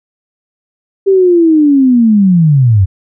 sine linear sweep, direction down, 395.6 to 89 Hz, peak -4 dBFS, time 1.06-2.86 s, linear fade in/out 20 ms, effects none

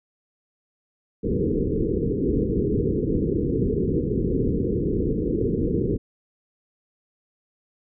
white low-pass noise, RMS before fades -23 dBFS, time 1.23-5.98 s, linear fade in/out 20 ms, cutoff 470 Hz, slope 96 dB/octave, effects none

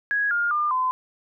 sine tone with pitch steps, 1661.2 / 1413.1 / 1202.1 / 1022.6 Hz, G#6 / F6 / D6 / C6, 0 / +20 / +40 / -40 cents, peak -20 dBFS, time 0.11-0.91 s, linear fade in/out 0 ms, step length 200 ms, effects none

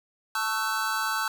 square chord, F# minor seventh, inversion first, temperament equal with one note detuned, 880 / 1108.7 / 1318.5 / 1517.2 Hz, A5 / C#6 / E6 / F#6, 0 / 0 / 0 / +43 cents, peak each -33 / -35 / -31 / -31 dBFS, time 0.35-1.28 s, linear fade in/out 2 ms, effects none

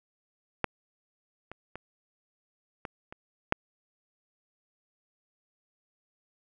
clicks, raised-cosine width 0.5 ms, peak -10 / -26 / -24 / -21 / -27 / -7 dBFS, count 6, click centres 0.643 / 1.516 / 1.756 / 2.852 / 3.125 / 3.524 s, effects none

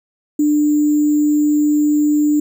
sine tone with sample-and-hold, 297.6 Hz, D4, 23 cents sharp, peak -11 dBFS, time 0.39-2.4 s, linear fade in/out 5 ms, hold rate 7350 Hz, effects none

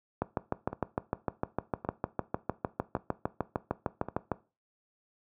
two click trains, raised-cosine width 1 ms, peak -22 / -14 dBFS, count 4 / 28, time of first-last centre 0.73-4.086 / 0.22-4.317 s, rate 0.894 / 6.59 Hz, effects noise-tail reverb RT60 0.3 s tail -18 dB re dry + high-pass 80 Hz 12 dB/octave

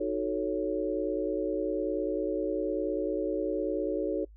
sine chord, D# half-diminished seventh, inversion none, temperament equal, 311.1 / 370 / 440 / 554.4 Hz, D#4 / F#4 / A4 / C#5, 0 / 0 / 0 / 0 cents, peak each -33 dBFS, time 0-4.25 s, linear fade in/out 10 ms, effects noise-tail reverb RT60 0.1 s tail -25 dB re dry + added 52 Hz sine -49 dBFS peak until 4.36 s

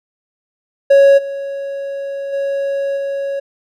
triangle tone with level steps, 554.4 Hz, C#5, in tune, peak -3 / -19 / -14 / -16 dBFS, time 0.9-3.4 s, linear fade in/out 10 ms, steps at 1.17 / 2.32 / 2.96 s, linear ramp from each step 20 ms, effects none

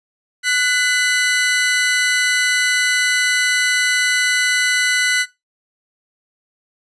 sawtooth tone pair together, 1480 / 2012 Hz, F#6 / B6, 0 / +32 cents, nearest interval perfect fourth, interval 532 cents, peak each -14 dBFS, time 0.43-5.26 s, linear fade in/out 50 ms, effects noise-tail reverb RT60 0.2 s tail -17 dB re dry + resampled to 22050 Hz

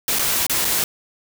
white noise with dropouts, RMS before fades -20 dBFS, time 0.08-0.84 s, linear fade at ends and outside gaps 1 ms, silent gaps 0.187-0.193 / 0.466-0.496 / 0.646-0.651 s, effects none

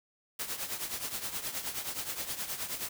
white noise with tremolo, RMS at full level -34 dBFS, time 0.39-2.89 s, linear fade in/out 5 ms, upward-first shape triangle, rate 9.5 Hz, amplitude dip 75%, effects none

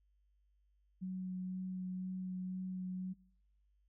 sine tone with vibrato, 185 Hz, F#3, in tune, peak -38 dBFS, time 1.01-3.14 s, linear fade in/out 20 ms, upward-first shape sine, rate 2 Hz, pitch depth 11 cents each way, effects noise-tail reverb RT60 0.7 s tail -24 dB re dry + added 50 Hz sine -70 dBFS peak until 3.88 s

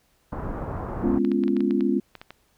pink low-pass noise, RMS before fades -31 dBFS, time 0.32-1.19 s, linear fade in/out 5 ms, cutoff 1200 Hz, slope 24 dB/octave
sine chord, C# dominant seventh, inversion second, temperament just, 207.9 / 249.5 / 277.2 / 346.5 Hz, G#3 / B3 / C#4 / E#4, +2 / +18 / 0 / -14 cents, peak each -25 dBFS, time 1.03-2 s, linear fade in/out 10 ms
clicks, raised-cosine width 0.3 ms, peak -23 dBFS, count 11, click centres 1.249 / 1.317 / 1.437 / 1.48 / 1.567 / 1.606 / 1.709 / 1.808 / 2.153 / 2.215 / 2.306 s
effects pink hiss -65 dBFS RMS until 2.57 s

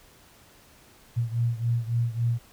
sine beating tone pair, 116.54 / 120.14 Hz, A#2 / B2, 0 / -47 cents, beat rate 3.6 Hz, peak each -25 / -28 dBFS, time 1.16-2.39 s, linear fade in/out 20 ms, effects pink hiss -55 dBFS RMS until 2.52 s

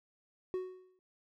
triangle tone with exponential decay, 370 Hz, F#4, in tune, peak -29 dBFS, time 0.54-0.99 s, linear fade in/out 0 ms, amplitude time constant 96 ms, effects none

